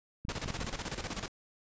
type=clicks; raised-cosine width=5 ms; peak=-27 dBFS; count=6; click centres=0.251 / 0.285 / 0.46 / 0.504 / 0.592 / 0.645 s
type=noise with tremolo; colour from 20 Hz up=pink; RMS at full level=-36 dBFS; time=0.29-1.28 s; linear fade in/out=0 ms; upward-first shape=square; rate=16 Hz; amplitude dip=70%
effects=resampled to 16000 Hz